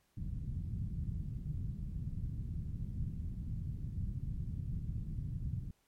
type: low-pass noise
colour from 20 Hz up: white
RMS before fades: -39 dBFS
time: 0.17-5.71 s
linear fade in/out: 5 ms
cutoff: 150 Hz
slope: 24 dB/octave
effects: pink hiss -75 dBFS RMS until 5.87 s + MP3 64 kbps